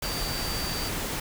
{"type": "tone in noise", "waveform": "sine", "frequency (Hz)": 4642, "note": "D8", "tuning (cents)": -21, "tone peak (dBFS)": -34, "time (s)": [0.03, 0.89], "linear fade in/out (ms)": 5, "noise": "pink", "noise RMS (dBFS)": -31, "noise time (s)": [0.02, 1.2], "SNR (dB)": -6, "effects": []}